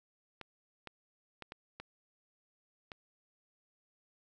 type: clicks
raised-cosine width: 0.3 ms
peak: -28 dBFS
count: 6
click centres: 0.413 / 0.873 / 1.423 / 1.521 / 1.8 / 2.918 s
effects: none